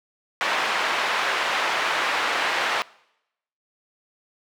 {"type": "band-pass noise", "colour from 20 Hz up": "pink", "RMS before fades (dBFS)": -24, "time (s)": [0.41, 2.82], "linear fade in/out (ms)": 0, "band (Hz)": [880, 2700], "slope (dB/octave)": 12, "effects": ["noise-tail reverb RT60 0.8 s tail -22 dB re dry"]}